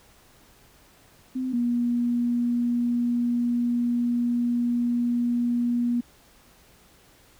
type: tone pair in turn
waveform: sine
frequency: 257.1 / 240.1 Hz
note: C4 / B3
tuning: -30 / -49 cents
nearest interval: minor second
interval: 119 cents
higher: first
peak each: -25 / -21 dBFS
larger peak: second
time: 1.35-1.53 / 1.53-6.01 s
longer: second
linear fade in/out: 10 ms
effects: pink hiss -56 dBFS RMS until 7.39 s